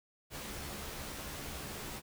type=noise with comb filter; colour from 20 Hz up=pink; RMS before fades=-43 dBFS; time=0.3-2.02 s; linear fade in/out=50 ms; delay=14 ms; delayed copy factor=+0.55; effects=none